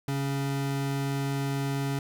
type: tone pair together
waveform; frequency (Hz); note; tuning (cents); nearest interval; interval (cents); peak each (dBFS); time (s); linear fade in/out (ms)
square; 138 / 278.4; C#3 / C#4; -7 / +8; octave; 1215; -29 / -34; 0.08-1.99; 2
effects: none